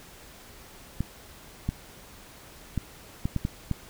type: clicks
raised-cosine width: 5 ms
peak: -14 dBFS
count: 7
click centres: 1.006 / 1.69 / 2.777 / 3.255 / 3.363 / 3.451 / 3.713 s
effects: pink hiss -49 dBFS RMS until 3.89 s